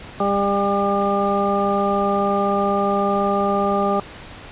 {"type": "harmonic tone", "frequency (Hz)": 200, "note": "G3", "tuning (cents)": 35, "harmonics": [1, 2, 3, 4, 6], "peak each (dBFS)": [-23, -23, -23, -23, -23], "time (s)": [0.2, 4], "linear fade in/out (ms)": 2, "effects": ["pink hiss -38 dBFS RMS until 4.51 s", "resampled to 8000 Hz"]}